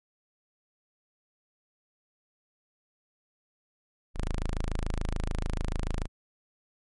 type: tone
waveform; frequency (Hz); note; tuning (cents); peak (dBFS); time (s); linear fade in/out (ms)
sawtooth; 26.89; A0; -39; -24; 4.14-6.08; 50
effects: MP3 48 kbps